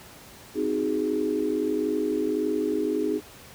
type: chord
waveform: sine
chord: Ab dominant seventh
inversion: first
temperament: just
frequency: 259.6 / 311.5 / 373.8 / 415.3 Hz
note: C4 / Eb4 / Gb4 / Ab4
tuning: -13 / +2 / +18 / 0 cents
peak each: -31 / -27 / -32 / -27 dBFS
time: 0.54-3.21 s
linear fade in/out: 50 ms
effects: pink hiss -47 dBFS RMS until 3.54 s + high-pass 60 Hz 12 dB/octave